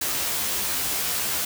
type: noise with comb filter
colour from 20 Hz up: white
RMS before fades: -26 dBFS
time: 0.01-1.45 s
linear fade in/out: 5 ms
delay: 14 ms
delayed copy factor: +0.85
effects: none